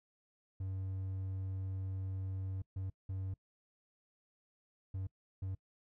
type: tone bursts at uneven times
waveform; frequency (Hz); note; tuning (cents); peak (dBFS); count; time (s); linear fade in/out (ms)
triangle; 95.2; F#2; +50; -35; 5; 0.6-2.62 / 2.76-2.9 / 3.09-3.34 / 4.94-5.07 / 5.42-5.55; 5
effects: noise-tail reverb RT60 0.1 s tail -24 dB re dry